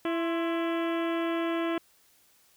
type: harmonic tone with a mistuned harmonic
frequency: 333.1 Hz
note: E4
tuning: 18 cents sharp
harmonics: 1 / 2 / 3 / 4 / 5 / 6 / 7 / 8 / 9 / 10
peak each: -28 / -34 / -38 / -40 / -42 / -44 / -45 / -46 / -47 / -48 dBFS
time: 0.05-1.78 s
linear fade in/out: 2 ms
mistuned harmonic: 3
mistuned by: +84 cents
effects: white hiss -63 dBFS RMS until 2.56 s